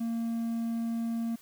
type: tone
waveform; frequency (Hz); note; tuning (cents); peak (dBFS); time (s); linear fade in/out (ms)
triangle; 230; A#3; -23; -27; 0-1.36; 10
effects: white hiss -57 dBFS RMS until 1.41 s